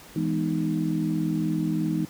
sine chord, E major seventh, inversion none, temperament equal with one note detuned, 164.81 / 207.7 / 247.8 / 311.1 Hz, E3 / G#3 / B3 / D#4, 0 / 0 / +6 / 0 cents, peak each -27 / -30 / -32 / -27 dBFS, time 0.16-2.05 s, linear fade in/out 2 ms, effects pink hiss -47 dBFS RMS until 2.09 s + high-pass 60 Hz 12 dB/octave

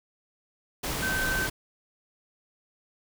sine tone in noise, 1542 Hz, G6, 29 cents flat, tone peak -27 dBFS, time 1.02-1.47 s, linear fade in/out 10 ms, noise pink, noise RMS -31 dBFS, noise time 0.83-1.5 s, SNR +1 dB, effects none

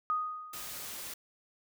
sine tone with exponential decay, 1243 Hz, D#6, 2 cents flat, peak -26 dBFS, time 0.1-0.93 s, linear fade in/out 0 ms, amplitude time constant 180 ms
white noise, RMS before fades -42 dBFS, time 0.53-1.14 s, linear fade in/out 5 ms
effects none

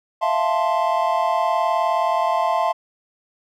triangle chord, F major seventh, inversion third, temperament equal, 659.3 / 698.5 / 880 / 1046.5 Hz, E5 / F5 / A5 / C6, 0 / 0 / 0 / 0 cents, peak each -21 dBFS, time 0.21-2.73 s, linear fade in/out 20 ms, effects none

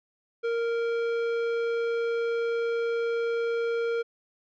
sine tone with tanh clipping, 464.7 Hz, A#4, 5 cents flat, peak -27 dBFS, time 0.43-4.03 s, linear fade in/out 20 ms, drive 13 dB, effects none

